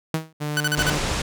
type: tone with exponential decay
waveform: sawtooth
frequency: 159.4 Hz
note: D#3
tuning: 42 cents sharp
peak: -14 dBFS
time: 0.14-0.33 s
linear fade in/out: 2 ms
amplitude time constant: 41 ms
type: tone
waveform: sawtooth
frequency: 149.1 Hz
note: D3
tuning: 27 cents sharp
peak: -21 dBFS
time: 0.4-0.99 s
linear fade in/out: 20 ms
type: tone bursts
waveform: sawtooth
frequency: 1496 Hz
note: F#6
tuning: 19 cents sharp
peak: -16 dBFS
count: 5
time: 0.57-0.898 s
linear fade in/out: 0 ms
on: 32 ms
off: 42 ms
type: low-pass noise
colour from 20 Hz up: pink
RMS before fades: -25 dBFS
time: 0.77-1.22 s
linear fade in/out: 5 ms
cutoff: 8300 Hz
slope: 24 dB/octave
effects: none